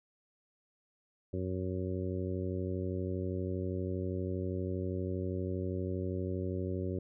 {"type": "harmonic tone", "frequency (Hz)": 92.5, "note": "F#2", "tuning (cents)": 0, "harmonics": [1, 2, 3, 4, 5, 6], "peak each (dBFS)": [-36, -40, -41, -39, -44, -45], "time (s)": [1.33, 6.99], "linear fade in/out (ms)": 5, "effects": []}